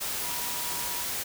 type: tone in noise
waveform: sine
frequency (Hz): 965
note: B5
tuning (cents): -40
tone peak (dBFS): -40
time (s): 0.22-1.04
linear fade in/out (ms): 20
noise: white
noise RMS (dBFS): -32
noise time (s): 0-1.24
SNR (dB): -11
effects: none